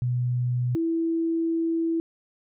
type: tone pair in turn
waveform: sine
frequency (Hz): 123.47 / 329.6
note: B2 / E4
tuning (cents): 0 / 0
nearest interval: octave + perfect fourth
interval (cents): 1700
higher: second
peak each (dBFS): -22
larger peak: neither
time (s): 0.02-0.75 / 0.75-2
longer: second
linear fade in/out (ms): 0
effects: none